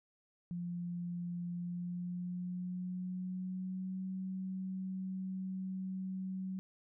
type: tone with pitch glide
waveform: sine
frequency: 174.61 to 188.23 Hz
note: F3 to F#3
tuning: 0 to +30 cents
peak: -37 dBFS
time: 0.51-6.59 s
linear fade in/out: 0 ms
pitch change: +130 cents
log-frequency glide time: 1.53-4.05 s
effects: none

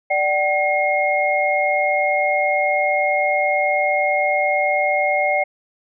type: tone cluster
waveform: sine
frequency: 590 / 761 / 2145 Hz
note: D5 / F#5 / C7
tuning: +8 / +48 / +42 cents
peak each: -20 dBFS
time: 0.1-5.44 s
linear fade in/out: 10 ms
effects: none

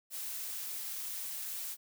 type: noise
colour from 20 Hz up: blue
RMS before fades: -40 dBFS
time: 0.1-1.77 s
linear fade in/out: 50 ms
effects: none

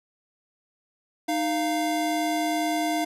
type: tone pair together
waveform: square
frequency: 309.6 / 695 Hz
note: D#4 / F5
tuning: -9 / -9 cents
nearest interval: octave + major second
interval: 1400 cents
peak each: -27 dBFS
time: 1.28-3.05 s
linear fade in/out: 10 ms
effects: resampled to 32000 Hz

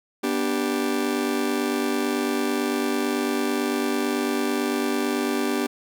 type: chord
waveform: 40% pulse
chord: G major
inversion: first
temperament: just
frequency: 245 / 294 / 392 Hz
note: B3 / D4 / G4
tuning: -14 / +2 / 0 cents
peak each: -26 dBFS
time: 0.23-5.67 s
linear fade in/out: 10 ms
effects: none

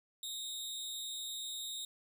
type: tone with amplitude modulation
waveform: sawtooth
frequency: 3729 Hz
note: A#7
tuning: in tune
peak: -34 dBFS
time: 0.23-1.85 s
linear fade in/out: 2 ms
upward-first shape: sine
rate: 252 Hz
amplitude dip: 60%
effects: none

